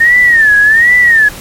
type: tone with vibrato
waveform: sine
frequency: 1815 Hz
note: A#6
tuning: 47 cents flat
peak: -3 dBFS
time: 0-1.29 s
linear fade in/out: 10 ms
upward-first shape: sine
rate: 1.3 Hz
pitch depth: 150 cents each way
effects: pink hiss -28 dBFS RMS until 1.4 s + MP3 64 kbps